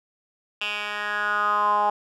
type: tone with band-pass filter sweep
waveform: 10% pulse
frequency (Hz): 207.7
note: G#3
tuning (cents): 0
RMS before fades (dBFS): -24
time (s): 0.61-1.9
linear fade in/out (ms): 5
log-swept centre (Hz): 2700 to 870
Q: 5.8
effects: none